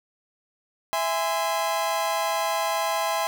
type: chord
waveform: 40% pulse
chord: E augmented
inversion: none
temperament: just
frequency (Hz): 659.3 / 824.1 / 1030.1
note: E5 / G#5 / B#5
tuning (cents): 0 / -14 / -27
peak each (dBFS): -27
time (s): 0.93-3.27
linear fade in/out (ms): 0
effects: none